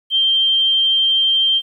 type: tone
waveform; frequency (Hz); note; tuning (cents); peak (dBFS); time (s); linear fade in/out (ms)
sine; 3154; G7; +10; -12; 0.1-1.62; 50
effects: 9-bit